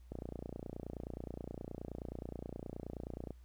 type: click train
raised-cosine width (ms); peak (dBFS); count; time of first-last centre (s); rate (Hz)
2; -29; 95; 0.12-3.306; 29.5
effects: added 60 Hz sine -54 dBFS peak until 3.44 s + pink hiss -74 dBFS RMS until 3.44 s